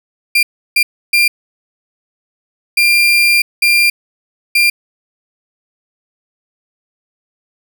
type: tone bursts at uneven times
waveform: 35% pulse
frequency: 2389 Hz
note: D7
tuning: 29 cents sharp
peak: -6 dBFS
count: 6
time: 0.35-0.43 / 0.76-0.83 / 1.13-1.28 / 2.77-3.42 / 3.62-3.9 / 4.55-4.7 s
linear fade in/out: 5 ms
effects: none